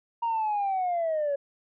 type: linear sweep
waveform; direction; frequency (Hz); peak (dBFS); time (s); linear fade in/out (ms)
sine; down; 941 to 554.4; -23; 0.22-1.36; 10
effects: tanh soft clip ceiling -22 dBFS

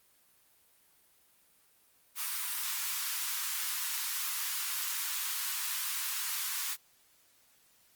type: high-pass noise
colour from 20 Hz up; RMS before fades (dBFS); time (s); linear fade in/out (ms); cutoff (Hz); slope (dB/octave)
white; -35; 2.15-6.77; 50; 940; 48
effects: white hiss -66 dBFS RMS until 7.95 s + Opus 32 kbps

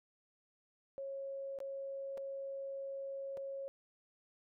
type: tone with dropouts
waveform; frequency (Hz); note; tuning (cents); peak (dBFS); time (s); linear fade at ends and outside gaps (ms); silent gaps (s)
sine; 547; C#5; -23; -40; 0.98-3.68; 0; 1.588-1.603 / 2.174-2.178 / 3.371-3.375
effects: none

